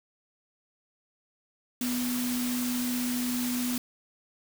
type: tone in noise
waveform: sine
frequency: 246.9 Hz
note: B3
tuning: in tune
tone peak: -28 dBFS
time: 1.81-3.78 s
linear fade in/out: 2 ms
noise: white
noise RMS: -35 dBFS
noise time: 1.81-3.78 s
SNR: +4 dB
effects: none